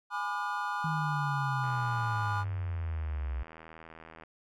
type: chord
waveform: triangle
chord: G# diminished seventh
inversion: none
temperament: just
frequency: 830.6 / 996.7 / 1196.1 / 1435.3 Hz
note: G#5 / B5 / D6 / F6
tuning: 0 / +16 / +31 / +47 cents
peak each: -35 dBFS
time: 0.1-2.45 s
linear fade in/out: 50 ms
type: linear sweep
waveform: sine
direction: down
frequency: 160 to 61.7 Hz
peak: -31 dBFS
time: 0.84-3.43 s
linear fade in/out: 5 ms
type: click train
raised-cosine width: 0.5 ms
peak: -33 dBFS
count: 211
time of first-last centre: 1.64-4.236 s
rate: 80.9 Hz
effects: none